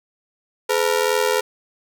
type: ring-modulated tone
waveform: sawtooth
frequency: 466.2 Hz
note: A#4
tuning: in tune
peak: -10 dBFS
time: 0.69-1.41 s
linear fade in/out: 10 ms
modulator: 41.5 Hz
effects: none